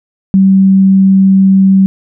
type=tone; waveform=sine; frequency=192.4 Hz; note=G3; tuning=32 cents flat; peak=-3 dBFS; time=0.34-1.86 s; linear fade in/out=0 ms; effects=none